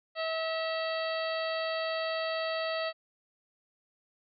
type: harmonic tone with a mistuned harmonic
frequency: 646 Hz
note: E5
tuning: 35 cents flat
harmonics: 1 / 2 / 3 / 4 / 5 / 6 / 7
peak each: -32 / -38 / -39 / -42 / -44 / -44 / -42 dBFS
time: 0.15-2.93 s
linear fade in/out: 50 ms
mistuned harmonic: 4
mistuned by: +52 cents
effects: none